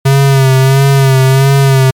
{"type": "tone with vibrato", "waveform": "square", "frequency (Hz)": 134.9, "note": "C#3", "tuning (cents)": -47, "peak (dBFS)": -5, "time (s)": [0.05, 1.91], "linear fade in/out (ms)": 10, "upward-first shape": "sine", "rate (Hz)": 1.5, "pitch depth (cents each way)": 43, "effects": ["MP3 96 kbps"]}